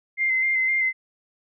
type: tone with vibrato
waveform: sine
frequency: 2082 Hz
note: C7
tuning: 9 cents flat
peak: -19 dBFS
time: 0.17-0.93 s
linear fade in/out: 50 ms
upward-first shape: square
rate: 3.9 Hz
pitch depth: 20 cents each way
effects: none